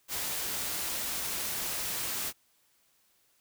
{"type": "noise", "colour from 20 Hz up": "white", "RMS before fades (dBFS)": -34, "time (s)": [0.08, 2.33], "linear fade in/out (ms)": 50, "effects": ["white hiss -69 dBFS RMS until 3.4 s"]}